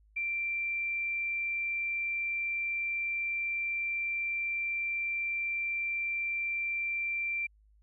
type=tone; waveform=sine; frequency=2356 Hz; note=D7; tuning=5 cents sharp; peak=-30 dBFS; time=0.16-7.47 s; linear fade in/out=10 ms; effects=added 52 Hz sine -60 dBFS peak until 7.82 s